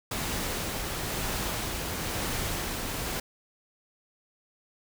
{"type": "noise with tremolo", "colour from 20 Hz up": "pink", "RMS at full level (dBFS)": -31, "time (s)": [0.11, 3.2], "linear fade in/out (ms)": 5, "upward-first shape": "sine", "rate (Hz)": 1, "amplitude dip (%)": 25, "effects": []}